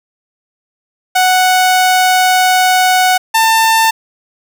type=tone pair in turn; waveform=sawtooth; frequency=740 / 895.1 Hz; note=F#5 / A5; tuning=0 / +29 cents; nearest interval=minor third; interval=329 cents; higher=second; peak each=-4 dBFS; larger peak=neither; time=1.15-3.18 / 3.34-3.91 s; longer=first; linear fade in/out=10 ms; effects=none